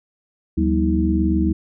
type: tone cluster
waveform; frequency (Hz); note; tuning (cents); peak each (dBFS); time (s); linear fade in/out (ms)
sine; 75.9 / 174 / 192.8 / 240.6 / 319.2; D#2 / F3 / G3 / B3 / D#4; -42 / -6 / -28 / -45 / +44; -20 / -29 / -21 / -26 / -20; 0.57-1.53; 10
effects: none